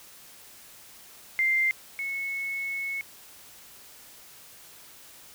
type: tone pair in turn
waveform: sine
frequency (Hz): 2093 / 2198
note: C7 / C#7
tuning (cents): 0 / -15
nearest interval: minor second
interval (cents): 85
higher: second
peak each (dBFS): -21 / -29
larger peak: first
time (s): 1.39-1.71 / 1.99-3.01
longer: second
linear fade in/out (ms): 0
effects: white hiss -50 dBFS RMS until 5.34 s

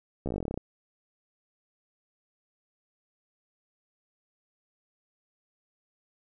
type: slowing click train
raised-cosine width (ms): 2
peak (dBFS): -19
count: 15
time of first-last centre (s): 0.26-0.576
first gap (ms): 14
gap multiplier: 1.07
effects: none

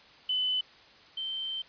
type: tone pair in turn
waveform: sine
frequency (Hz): 3017 / 3113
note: F#7 / G7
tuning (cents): +33 / -13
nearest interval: minor second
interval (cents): 54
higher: second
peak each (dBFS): -26 / -32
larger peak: first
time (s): 0.29-0.61 / 1.17-1.62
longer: second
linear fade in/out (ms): 5
effects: white hiss -55 dBFS RMS until 1.68 s + resampled to 11025 Hz

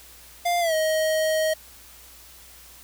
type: tone with pitch glide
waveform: square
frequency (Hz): 698.5 to 629.5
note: F5 to D#5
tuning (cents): 0 to +20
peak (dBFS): -21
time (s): 0.45-1.54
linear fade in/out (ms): 10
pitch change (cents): -180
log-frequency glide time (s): 0.6-0.74
effects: added 60 Hz sine -54 dBFS peak until 2.83 s + white hiss -48 dBFS RMS until 2.83 s

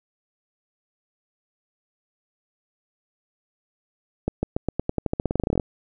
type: accelerating click train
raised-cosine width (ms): 2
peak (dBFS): -9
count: 21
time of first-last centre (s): 4.28-5.598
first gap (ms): 150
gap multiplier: 0.9
effects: none

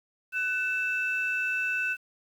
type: tone pair together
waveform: sine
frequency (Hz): 1500.4 / 2642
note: F#6 / E7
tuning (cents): +24 / +3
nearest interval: minor seventh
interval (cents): 979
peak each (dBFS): -28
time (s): 0.32-1.97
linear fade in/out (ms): 50
effects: tanh soft clip ceiling -19 dBFS + 9-bit

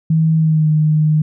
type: tone with pitch glide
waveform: sine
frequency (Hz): 160 to 153.93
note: D#3 to D#3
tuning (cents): +49 to -18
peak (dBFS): -10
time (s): 0.1-1.22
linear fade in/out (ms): 5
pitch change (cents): -67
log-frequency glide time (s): 0.37-0.69
effects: none

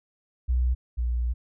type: tone pair in turn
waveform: sine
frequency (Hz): 62 / 59.99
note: B1 / B1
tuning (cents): +7 / -50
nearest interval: minor second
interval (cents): 57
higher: first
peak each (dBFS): -20 / -23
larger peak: first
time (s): 0.48-0.75 / 0.97-1.34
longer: second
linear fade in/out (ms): 20
effects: none

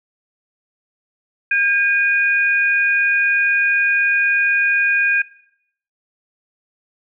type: tone pair together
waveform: sine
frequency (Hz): 1611 / 2463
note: G6 / D#7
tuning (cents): +47 / -18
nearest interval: perfect fifth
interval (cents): 735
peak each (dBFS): -16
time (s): 1.51-5.22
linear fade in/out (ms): 5
effects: noise-tail reverb RT60 0.7 s tail -18 dB re dry

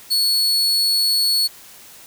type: tone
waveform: 40% pulse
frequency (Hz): 4399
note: C#8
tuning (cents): -14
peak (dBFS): -14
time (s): 0.1-1.48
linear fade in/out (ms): 20
effects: white hiss -43 dBFS RMS until 2.06 s

